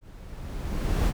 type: noise with level ramp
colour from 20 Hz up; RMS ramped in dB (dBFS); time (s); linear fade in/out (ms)
brown; -47 to -20; 0.01-1.13; 50
effects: none